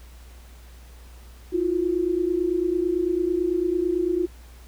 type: tone pair together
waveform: sine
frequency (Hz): 329.6 / 358.6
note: E4 / F4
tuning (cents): 0 / +46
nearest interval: minor second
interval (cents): 146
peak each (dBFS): -25 / -22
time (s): 1.52-4.27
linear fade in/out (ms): 20
effects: added 60 Hz sine -43 dBFS peak until 4.67 s + pink hiss -53 dBFS RMS until 4.67 s